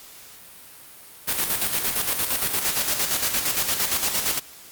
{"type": "noise with tremolo", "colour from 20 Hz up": "white", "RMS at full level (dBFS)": -22, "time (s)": [1.27, 4.4], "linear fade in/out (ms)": 20, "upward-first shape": "square", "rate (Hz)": 8.7, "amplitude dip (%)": 50, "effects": ["white hiss -45 dBFS RMS until 4.71 s", "Opus 48 kbps"]}